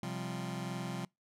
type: chord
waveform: sawtooth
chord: C suspended fourth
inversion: none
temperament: just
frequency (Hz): 130.81 / 174.42 / 196.22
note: C3 / F3 / G3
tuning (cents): 0 / -2 / +2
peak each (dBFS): -37 / -36 / -38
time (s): 0.03-1.05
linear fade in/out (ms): 2
effects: noise-tail reverb RT60 0.2 s tail -26 dB re dry + low-pass 11000 Hz 12 dB/octave